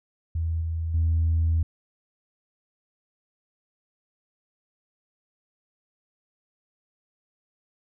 sine tone with level steps, 81.8 Hz, E2, 13 cents flat, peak -23 / -25 / -18 dBFS, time 0.35-1.63 s, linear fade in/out 5 ms, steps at 0.61 / 0.94 s, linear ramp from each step 5 ms, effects tanh soft clip ceiling -16 dBFS

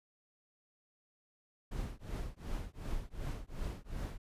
brown noise with tremolo, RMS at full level -36 dBFS, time 1.71-4.18 s, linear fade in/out 10 ms, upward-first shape triangle, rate 2.7 Hz, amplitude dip 100%, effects resampled to 32000 Hz

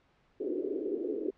white band-pass noise, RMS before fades -34 dBFS, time 0.4-1.31 s, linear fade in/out 10 ms, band 300 to 430 Hz, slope 48 dB/octave, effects pink hiss -68 dBFS RMS until 1.37 s + low-pass 3000 Hz 12 dB/octave

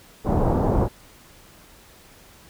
pink low-pass noise, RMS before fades -20 dBFS, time 0.24-0.89 s, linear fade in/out 50 ms, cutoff 890 Hz, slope 24 dB/octave, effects pink hiss -50 dBFS RMS until 2.49 s

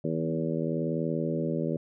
harmonic tone with a mistuned harmonic, 80.9 Hz, E2, 32 cents flat, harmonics 2 / 3 / 4 / 5 / 6 / 7, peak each -31 / -33 / -34 / -35 / -36 / -36 dBFS, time 0.04-1.77 s, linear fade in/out 5 ms, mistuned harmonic 2, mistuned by -20 cents, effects none

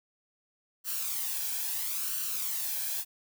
blue noise with flanger, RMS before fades -33 dBFS, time 0.84-3.05 s, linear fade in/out 50 ms, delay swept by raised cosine 0.68 to 1.24 ms, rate 0.75 Hz, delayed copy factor +0.6, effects none

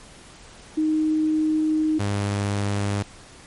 sine / sawtooth tone pair in turn, 311.1 / 101.33 Hz, D#4 / G#2, 0 / -42 cents, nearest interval octave + perfect fifth, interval 1942 cents, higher first, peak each -18 dBFS, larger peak neither, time 0.77-1.99 / 1.99-3.03 s, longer first, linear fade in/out 10 ms, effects pink hiss -46 dBFS RMS until 3.46 s + MP3 48 kbps

